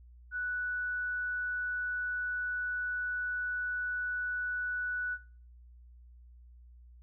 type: tone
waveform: sine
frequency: 1480 Hz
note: F#6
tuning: in tune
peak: -32 dBFS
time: 0.31-5.18 s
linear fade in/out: 50 ms
effects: noise-tail reverb RT60 0.4 s tail -18 dB re dry + added 60 Hz sine -52 dBFS peak until 7.02 s